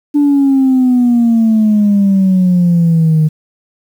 sine exponential sweep, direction down, 293.7 to 153.3 Hz, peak -5 dBFS, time 0.14-3.29 s, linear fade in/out 20 ms, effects tanh soft clip ceiling -4 dBFS + 7-bit

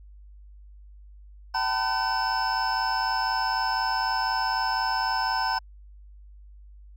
triangle tone cluster, 769 / 895 / 999 / 1519 / 5250 Hz, G5 / A5 / B5 / F#6 / E8, -33 / +29 / +20 / +45 / -8 cents, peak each -29 / -26 / -29 / -29 / -30 dBFS, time 1.54-5.59 s, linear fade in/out 10 ms, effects added 50 Hz sine -45 dBFS peak until 6.96 s

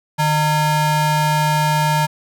square ring-modulated tone, 380.7 Hz, F#4, 49 cents sharp, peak -12 dBFS, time 0.18-2.07 s, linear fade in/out 20 ms, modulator 533 Hz, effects none

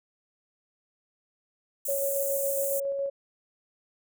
white high-pass noise, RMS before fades -32 dBFS, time 1.85-2.8 s, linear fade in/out 5 ms, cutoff 7000 Hz, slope 48 dB/octave
sine tone with tremolo, 554.4 Hz, C#5, in tune, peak -26 dBFS, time 1.88-3.1 s, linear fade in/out 10 ms, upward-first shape square, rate 7.2 Hz, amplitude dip 25%
effects none

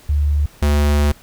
sine / square tone pair in turn, 73.2 / 73.2 Hz, D2 / D2, -5 / -5 cents, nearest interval unison, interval 0 cents, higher neither, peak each -13 dBFS, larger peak neither, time 0.09-0.46 / 0.62-1.12 s, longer second, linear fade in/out 5 ms, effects pink hiss -46 dBFS RMS until 1.22 s

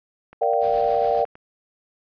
click train, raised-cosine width 0.5 ms, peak -29 dBFS, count 11, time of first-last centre 0.33-1.355 s, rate 9.76 Hz
sine chord, G minor seventh, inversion first, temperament equal with one note detuned, 466.2 / 587.3 / 698.5 / 775.4 Hz, Bb4 / D5 / F5 / G5, 0 / 0 / 0 / -19 cents, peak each -23 dBFS, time 0.41-1.25 s, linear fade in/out 10 ms
pink noise with tremolo, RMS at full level -40 dBFS, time 0.6-1.25 s, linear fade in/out 50 ms, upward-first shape sine, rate 7.1 Hz, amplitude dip 30%
effects resampled to 11025 Hz

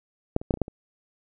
clicks, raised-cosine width 2 ms, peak -7 / -23 / -9 / -11 / -30 / -9 / -24 dBFS, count 7, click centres 0.364 / 0.415 / 0.508 / 0.54 / 0.573 / 0.617 / 0.681 s, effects none

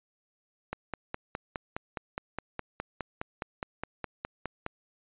click train, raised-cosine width 0.5 ms, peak -18 dBFS, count 20, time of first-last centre 0.73-4.664 s, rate 4.83 Hz, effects resampled to 8000 Hz

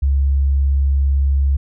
sine tone, 68.9 Hz, C#2, 10 cents flat, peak -12 dBFS, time 0.02-1.57 s, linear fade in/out 10 ms, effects none

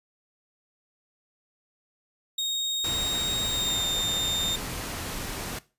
35% pulse tone with pitch glide, 3729 to 3644 Hz, A#7 to A#7, 0 to -40 cents, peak -24 dBFS, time 2.38-4.56 s, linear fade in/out 5 ms, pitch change -40 cents, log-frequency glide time 3.46-3.82 s
pink noise, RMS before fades -34 dBFS, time 2.84-5.59 s, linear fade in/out 5 ms
effects noise-tail reverb RT60 0.3 s tail -18 dB re dry + resampled to 32000 Hz

